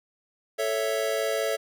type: chord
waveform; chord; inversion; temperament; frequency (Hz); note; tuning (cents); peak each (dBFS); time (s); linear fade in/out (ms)
square; A major; none; equal; 440 / 554.4 / 659.3; A4 / C#5 / E5; 0 / 0 / 0; -30; 0.58-1.57; 20
effects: none